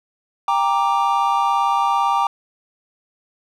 triangle chord, G minor, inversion none, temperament equal with one note detuned, 794.5 / 932.3 / 1174.7 Hz, G5 / Bb5 / D6, +23 / 0 / 0 cents, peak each -18 dBFS, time 0.48-2.27 s, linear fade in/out 2 ms, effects none

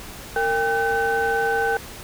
sine tone cluster, 457.4 / 797 / 1523 Hz, A#4 / G5 / F#6, -33 / +28 / +50 cents, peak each -22 dBFS, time 0.36-1.77 s, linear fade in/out 2 ms, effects tanh soft clip ceiling -13 dBFS + pink hiss -38 dBFS RMS until 2.03 s

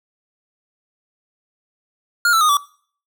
square tone with pitch steps, 1419 / 1324 / 1235.3 / 1152.6 Hz, F6 / E6 / D#6 / D6, +27 / +7 / -13 / -33 cents, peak -13 dBFS, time 2.25-2.57 s, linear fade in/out 2 ms, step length 80 ms, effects noise-tail reverb RT60 0.5 s tail -22 dB re dry

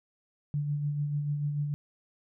sine tone with tremolo, 146.2 Hz, D3, 7 cents flat, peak -26 dBFS, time 0.54-1.74 s, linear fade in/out 0 ms, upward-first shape sine, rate 6.8 Hz, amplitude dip 40%, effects none

